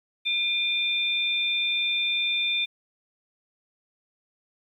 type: tone pair together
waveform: sine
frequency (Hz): 2414 / 3571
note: D7 / A7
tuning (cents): +47 / +25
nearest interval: perfect fifth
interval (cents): 678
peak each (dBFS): -26 / -25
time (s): 0.25-2.66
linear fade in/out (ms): 20
effects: 10-bit